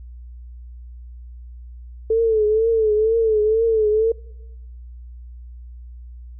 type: tone with vibrato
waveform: sine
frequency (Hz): 440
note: A4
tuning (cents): 0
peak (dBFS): -14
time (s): 2.1-4.12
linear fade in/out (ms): 5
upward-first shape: triangle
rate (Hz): 2.1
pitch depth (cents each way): 84
effects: noise-tail reverb RT60 1.0 s tail -25 dB re dry + added 60 Hz sine -35 dBFS peak until 6.39 s